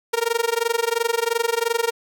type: tone with amplitude modulation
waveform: sawtooth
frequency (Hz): 464.7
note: A#4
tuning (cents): -5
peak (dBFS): -12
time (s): 0.13-1.91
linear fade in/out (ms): 10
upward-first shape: sine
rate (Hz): 22.9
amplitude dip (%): 95
effects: none